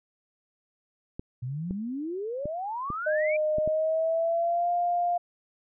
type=clicks; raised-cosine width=3 ms; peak=-22 dBFS; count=6; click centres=1.195 / 1.709 / 2.456 / 2.903 / 3.584 / 3.676 s
type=exponential sweep; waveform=sine; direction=up; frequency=118.7 to 2410 Hz; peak=-30 dBFS; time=1.42-3.37 s; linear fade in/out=10 ms
type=tone with pitch glide; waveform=sine; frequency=614 to 701.2 Hz; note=D#5 to F5; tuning=-23 to +7 cents; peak=-23 dBFS; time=3.06-5.18 s; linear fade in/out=10 ms; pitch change=+230 cents; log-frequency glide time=3.59-4.7 s
effects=none